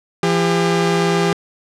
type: tone pair together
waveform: sawtooth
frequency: 170.08 / 401.5 Hz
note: F3 / G4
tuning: -46 / +41 cents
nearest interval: octave + minor third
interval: 1487 cents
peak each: -13 dBFS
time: 0.23-1.33 s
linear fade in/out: 2 ms
effects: low-pass 7000 Hz 12 dB/octave